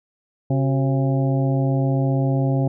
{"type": "harmonic tone with a mistuned harmonic", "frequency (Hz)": 135.3, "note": "C#3", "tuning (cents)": -42, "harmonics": [1, 2, 3, 4, 5, 6], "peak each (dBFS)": [-18, -24, -30, -29, -31, -35], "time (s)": [0.5, 2.68], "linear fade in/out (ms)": 5, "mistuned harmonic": 3, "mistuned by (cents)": -120, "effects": []}